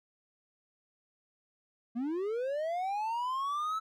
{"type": "linear sweep", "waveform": "triangle", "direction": "up", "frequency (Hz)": [224.8, 1318.5], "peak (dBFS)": -29, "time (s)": [1.95, 3.8], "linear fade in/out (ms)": 20, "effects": []}